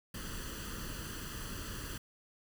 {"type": "noise with comb filter", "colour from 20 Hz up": "pink", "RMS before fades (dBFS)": -42, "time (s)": [0.14, 1.98], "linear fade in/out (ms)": 5, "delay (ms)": 0.66, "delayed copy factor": 0.75, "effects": []}